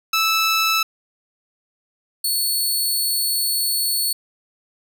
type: tone pair in turn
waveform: 15% pulse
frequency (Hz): 1313 / 4416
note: E6 / C#8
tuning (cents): -7 / -7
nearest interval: octave + major sixth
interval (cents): 2100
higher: second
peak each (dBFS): -10 / -12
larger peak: first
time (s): 0.13-0.83 / 2.24-4.13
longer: second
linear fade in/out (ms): 5
effects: none